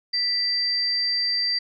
sine tone pair together, 1975.5 / 4699 Hz, B6 / D8, 0 / 0 cents, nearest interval octave + minor third, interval 1500 cents, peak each -32 / -21 dBFS, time 0.13-1.59 s, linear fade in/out 10 ms, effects none

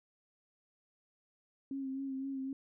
sine tone with vibrato, 269.2 Hz, C4, 49 cents sharp, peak -36 dBFS, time 1.71-2.53 s, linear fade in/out 2 ms, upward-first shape sine, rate 3.9 Hz, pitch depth 30 cents each way, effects none

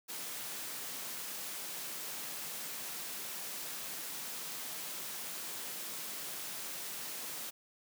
white high-pass noise, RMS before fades -42 dBFS, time 0.08-7.51 s, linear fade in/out 20 ms, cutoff 130 Hz, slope 48 dB/octave, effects none

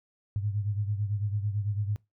sine beating tone pair, 101.7 / 110.7 Hz, G#2 / A2, -36 / +11 cents, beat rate 9 Hz, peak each -28 / -34 dBFS, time 0.36-1.96 s, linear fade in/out 0 ms, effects noise-tail reverb RT60 0.2 s tail -22 dB re dry

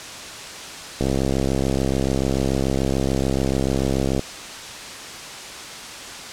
click train, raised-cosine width 2 ms, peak -8 dBFS, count 214, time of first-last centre 1.01-4.194 s, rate 66.9 Hz, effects white hiss -34 dBFS RMS until 6.32 s + low-pass 7000 Hz 12 dB/octave

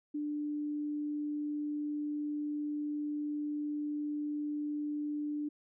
sine tone, 296.2 Hz, D4, 15 cents sharp, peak -33 dBFS, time 0.14-5.49 s, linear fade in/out 10 ms, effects none

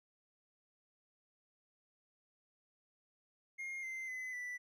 triangle tone with pitch steps, 2132 / 2078 / 2026 / 1975.5 Hz, C7 / C7 / B6 / B6, +32 / -12 / +44 / 0 cents, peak -39 dBFS, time 3.58-4.58 s, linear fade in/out 20 ms, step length 250 ms, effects none

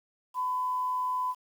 sine tone with frequency modulation, 1007 Hz, B5, 33 cents sharp, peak -27 dBFS, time 0.34-1.35 s, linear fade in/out 50 ms, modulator 104 Hz, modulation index 0.22, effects 9-bit

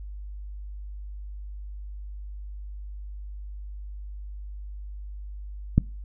click, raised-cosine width 5 ms, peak -4 dBFS, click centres 5.78 s, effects noise-tail reverb RT60 0.3 s tail -22 dB re dry + added 50 Hz sine -35 dBFS peak until 6.04 s

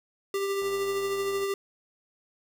square tone with tremolo, 395.1 Hz, G4, 14 cents sharp, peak -26 dBFS, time 0.34-1.54 s, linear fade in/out 2 ms, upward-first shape triangle, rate 13 Hz, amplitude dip 35%
click train, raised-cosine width 1 ms, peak -34 dBFS, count 82, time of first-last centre 0.62-1.437 s, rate 99.2 Hz
effects 9-bit

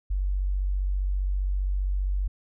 sine tone, 47.55 Hz, F#1, 48 cents sharp, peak -23 dBFS, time 0.1-2.28 s, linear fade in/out 10 ms, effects none

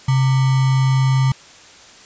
sine tone with sample-and-hold, 132.5 Hz, C3, 22 cents sharp, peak -12 dBFS, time 0.08-1.32 s, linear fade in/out 5 ms, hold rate 1050 Hz, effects white hiss -43 dBFS RMS until 2.05 s + resampled to 16000 Hz

